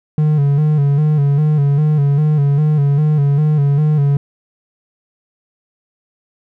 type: tone with vibrato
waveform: triangle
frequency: 146.83 Hz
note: D3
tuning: in tune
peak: -8 dBFS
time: 0.18-4.17 s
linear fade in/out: 2 ms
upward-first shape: square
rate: 2.5 Hz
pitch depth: 64 cents each way
effects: none